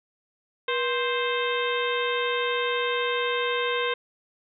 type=harmonic tone with a mistuned harmonic; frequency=524 Hz; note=C5; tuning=2 cents sharp; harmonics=1 / 2 / 3 / 4 / 5 / 6 / 7; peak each=-27 / -30 / -32 / -33 / -34 / -35 / -35 dBFS; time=0.68-3.94 s; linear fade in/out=5 ms; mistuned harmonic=1; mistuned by=-140 cents; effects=none